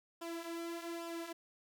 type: tone with flanger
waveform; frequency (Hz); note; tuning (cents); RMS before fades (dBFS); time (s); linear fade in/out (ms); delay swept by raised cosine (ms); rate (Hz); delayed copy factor
sawtooth; 336.5; E4; +36; -43; 0.21-1.33; 10; 0.47 to 4.87; 1.2; -0.65
effects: none